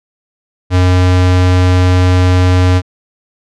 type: tone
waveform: square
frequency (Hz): 91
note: F#2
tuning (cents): -28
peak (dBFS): -7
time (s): 0.7-2.82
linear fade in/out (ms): 50
effects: low-pass 6000 Hz 12 dB/octave